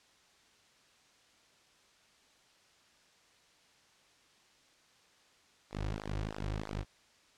sawtooth tone with flanger, 51.91 Hz, G#1, in tune, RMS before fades -38 dBFS, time 5.7-6.85 s, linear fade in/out 50 ms, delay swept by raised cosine 0.31 to 4.81 ms, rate 3.1 Hz, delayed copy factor -1, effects white hiss -65 dBFS RMS until 7.37 s + low-pass 6000 Hz 12 dB/octave

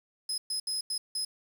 30% pulse tone bursts at uneven times, 5080 Hz, D#8, 35 cents sharp, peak -26 dBFS, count 5, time 0.29-0.38 / 0.5-0.6 / 0.67-0.81 / 0.9-0.98 / 1.15-1.25 s, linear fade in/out 5 ms, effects 9-bit

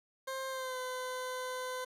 20% pulse tone with pitch glide, 529 to 508.6 Hz, C5 to C5, +19 to -49 cents, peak -32 dBFS, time 0.27-1.85 s, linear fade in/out 10 ms, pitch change -68 cents, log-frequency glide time 0.49-0.78 s, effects resampled to 32000 Hz + 10-bit

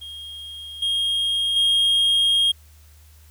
triangle tone with level steps, 3246 Hz, G#7, 40 cents flat, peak -32 / -18 / -14 dBFS, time 0.01-2.52 s, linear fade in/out 10 ms, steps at 0.82 / 1.56 s, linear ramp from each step 5 ms, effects added 76 Hz sine -47 dBFS peak until 3.3 s + white hiss -56 dBFS RMS until 3.3 s

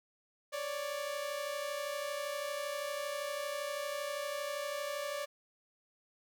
sawtooth tone pair together, 554.4 / 587 Hz, C#5 / D5, 0 / -1 cents, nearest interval minor second, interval 99 cents, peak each -37 / -34 dBFS, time 0.52-5.26 s, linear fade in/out 20 ms, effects none

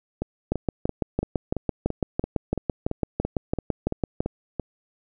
two click trains, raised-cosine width 2 ms, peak -13 / -9 dBFS, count 14 / 23, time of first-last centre 0.22-4.597 / 0.52-4.205 s, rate 2.97 / 5.97 Hz, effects none

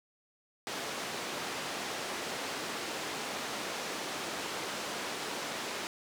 pink band-pass noise, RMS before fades -38 dBFS, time 0.67-5.87 s, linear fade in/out 0 ms, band 310 to 7000 Hz, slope 12 dB/octave, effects none

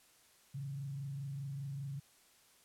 sine tone with frequency modulation, 138.59 Hz, C#3, in tune, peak -39 dBFS, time 0.54-2 s, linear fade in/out 10 ms, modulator 25 Hz, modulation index 0.41, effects white hiss -66 dBFS RMS until 2.64 s + low-pass 12000 Hz 12 dB/octave

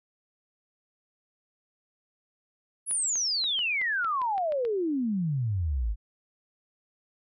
sine exponential sweep, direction down, 10900 to 47.99 Hz, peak -25 dBFS, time 2.86-5.96 s, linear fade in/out 50 ms
clicks, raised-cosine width 0.3 ms, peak -27 dBFS, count 10, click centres 2.911 / 3.156 / 3.441 / 3.591 / 3.815 / 4.046 / 4.217 / 4.38 / 4.522 / 4.651 s
effects none

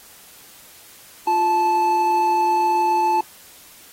triangle tone pair together, 349.2 / 873.1 Hz, F4 / A5, 0 / -14 cents, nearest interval octave + major third, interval 1586 cents, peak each -23 / -14 dBFS, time 1.27-3.21 s, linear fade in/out 5 ms, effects white hiss -46 dBFS RMS until 3.92 s + AAC 48 kbps

